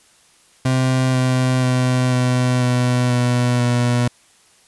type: tone with pitch steps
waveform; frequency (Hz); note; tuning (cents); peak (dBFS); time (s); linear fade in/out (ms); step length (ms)
30% pulse; 129.6 / 128.26 / 126.93 / 125.62 / 124.32 / 123.03 / 121.76; C3 / C3 / B2 / B2 / B2 / B2 / B2; -16 / -34 / +48 / +30 / +12 / -6 / -24; -12; 0.65-4.08; 5; 490
effects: white hiss -53 dBFS RMS until 4.67 s + resampled to 24000 Hz